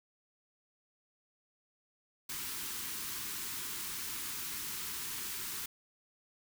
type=band-stop noise; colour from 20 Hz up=white; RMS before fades=-40 dBFS; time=2.29-5.66 s; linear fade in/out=5 ms; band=420 to 900 Hz; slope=48 dB/octave; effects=none